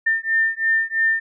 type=beating tone pair; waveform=sine; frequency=1800 / 1803 Hz; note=A6 / A6; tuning=+39 / +42 cents; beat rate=3 Hz; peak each=-20 dBFS; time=0.06-1.2 s; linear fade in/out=10 ms; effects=none